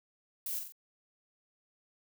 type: noise with echo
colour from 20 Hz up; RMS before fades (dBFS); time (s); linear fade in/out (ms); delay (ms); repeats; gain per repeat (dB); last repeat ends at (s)
violet; -37; 0.46-0.59; 2; 44; 3; -5; 0.722
effects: none